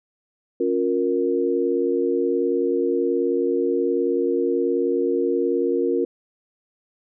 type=chord; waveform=sine; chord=Bb minor; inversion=first; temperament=equal with one note detuned; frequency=277.2 / 355.9 / 466.2 Hz; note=Db4 / F4 / Bb4; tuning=0 / +33 / 0 cents; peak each=-25 / -22 / -22 dBFS; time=0.6-6.05 s; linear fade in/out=5 ms; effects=none